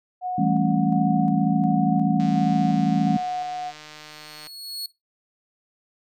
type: tone with tremolo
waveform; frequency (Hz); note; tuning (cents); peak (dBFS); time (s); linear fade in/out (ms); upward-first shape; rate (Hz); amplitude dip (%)
sine; 731; F#5; -21; -24; 0.21-3.73; 50; square; 1.4; 30
type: chord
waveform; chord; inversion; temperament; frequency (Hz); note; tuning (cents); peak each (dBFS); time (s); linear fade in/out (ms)
sine; A dominant seventh; second; just; 165 / 198 / 220 / 275; E3 / G3 / A3 / C#4; +2 / +18 / 0 / -14; -24; 0.38-3.17; 5
type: click train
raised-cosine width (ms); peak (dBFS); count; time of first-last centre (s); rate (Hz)
0.2; -24; 346; 2.2-4.47; 152
type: tone with exponential growth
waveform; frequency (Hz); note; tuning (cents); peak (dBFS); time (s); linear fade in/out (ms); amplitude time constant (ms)
40% pulse; 4349; C#8; -34; -26; 3.61-4.86; 2; 270
effects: noise-tail reverb RT60 0.2 s tail -18 dB re dry